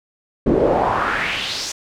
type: noise with band-pass filter sweep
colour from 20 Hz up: brown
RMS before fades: -19 dBFS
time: 0.46-1.72 s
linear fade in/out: 5 ms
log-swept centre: 330 to 6400 Hz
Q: 2.9
effects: none